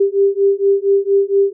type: beating tone pair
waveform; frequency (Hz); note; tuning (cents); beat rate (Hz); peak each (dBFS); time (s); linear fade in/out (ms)
sine; 394 / 398.3; G4 / G4; +9 / +28; 4.3; -14; 0-1.53; 10
effects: none